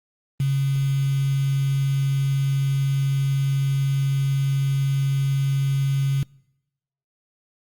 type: tone with quantisation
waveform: sine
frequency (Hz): 137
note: C#3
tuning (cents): -20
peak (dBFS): -18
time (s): 0.4-6.23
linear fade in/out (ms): 2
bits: 6
effects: noise-tail reverb RT60 0.9 s tail -25 dB re dry + Opus 32 kbps